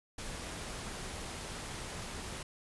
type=noise; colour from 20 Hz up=pink; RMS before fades=-42 dBFS; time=0.18-2.43 s; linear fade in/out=5 ms; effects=resampled to 24000 Hz